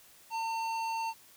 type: tone with low-pass filter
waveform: square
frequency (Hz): 904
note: A5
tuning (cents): +47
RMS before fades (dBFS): -34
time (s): 0.3-1.14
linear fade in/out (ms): 50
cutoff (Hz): 6300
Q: 0.59
effects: white hiss -58 dBFS RMS until 1.36 s